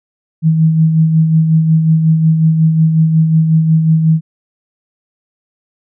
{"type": "tone with tremolo", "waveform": "sine", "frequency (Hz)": 160, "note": "D#3", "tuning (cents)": 49, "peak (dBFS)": -5, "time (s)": [0.42, 4.21], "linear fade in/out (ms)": 50, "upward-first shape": "sine", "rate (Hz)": 5.5, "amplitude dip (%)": 45, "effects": []}